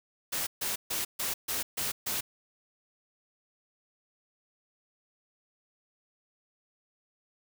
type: noise bursts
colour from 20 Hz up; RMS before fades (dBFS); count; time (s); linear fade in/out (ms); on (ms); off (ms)
white; -32; 7; 0.32-2.21; 10; 150; 140
effects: none